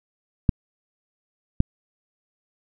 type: clicks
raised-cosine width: 5 ms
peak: -4 dBFS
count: 2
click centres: 0.492 / 1.604 s
effects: none